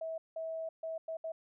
sine tone bursts at uneven times, 648 Hz, E5, 30 cents flat, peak -36 dBFS, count 5, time 0.01-0.18 / 0.36-0.69 / 0.83-0.98 / 1.08-1.17 / 1.24-1.32 s, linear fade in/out 5 ms, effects none

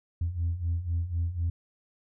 sine beating tone pair, 82.4 / 86.4 Hz, E2 / F2, 0 / -18 cents, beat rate 4 Hz, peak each -31 / -27 dBFS, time 0.21-1.5 s, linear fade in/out 5 ms, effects tanh soft clip ceiling -22 dBFS

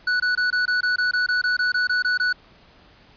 square tone bursts, 1480 Hz, F#6, in tune, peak -19 dBFS, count 15, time 0.07-2.328 s, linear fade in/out 5 ms, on 130 ms, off 22 ms, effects pink hiss -52 dBFS RMS until 3.16 s + resampled to 11025 Hz

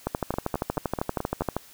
two click trains, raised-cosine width 1 ms, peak -11 / -14 dBFS, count 20 / 6, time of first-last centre 0.07-1.566 / 0.34-1.42 s, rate 12.7 / 4.63 Hz, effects white hiss -51 dBFS RMS until 1.73 s

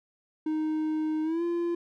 triangle tone with pitch glide, 311.1 to 343.2 Hz, D#4 to F4, 0 to -30 cents, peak -24 dBFS, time 0.46-1.75 s, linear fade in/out 5 ms, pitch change +170 cents, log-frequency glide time 1.23-1.43 s, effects none

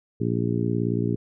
harmonic tone, 58.27 Hz, A#1, in tune, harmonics 2 / 3 / 4 / 5 / 6 / 7, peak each -26 / -28 / -29 / -30 / -31 / -31 dBFS, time 0.2-1.16 s, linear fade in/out 10 ms, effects none

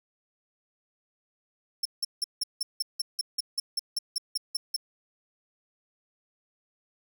sawtooth tone bursts, 5390 Hz, E8, 38 cents sharp, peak -23 dBFS, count 16, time 1.83-4.764 s, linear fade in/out 5 ms, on 24 ms, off 170 ms, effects none

